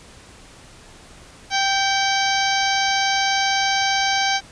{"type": "harmonic tone with a mistuned harmonic", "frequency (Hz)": 784, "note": "G5", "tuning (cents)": 0, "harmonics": [1, 2, 3, 4, 5, 6, 7, 8], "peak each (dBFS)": [-21, -24, -26, -27, -28, -29, -29, -30], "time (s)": [1.5, 4.41], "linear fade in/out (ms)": 50, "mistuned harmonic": 3, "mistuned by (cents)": -45, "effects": ["pink hiss -45 dBFS RMS until 4.51 s", "resampled to 22050 Hz"]}